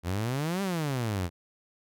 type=exponential two-way sweep; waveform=sawtooth; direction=up then down; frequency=82.4 to 201.8 to 82.4 Hz; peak=-24 dBFS; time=0.03-1.3 s; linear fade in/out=50 ms; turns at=0.62 s; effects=none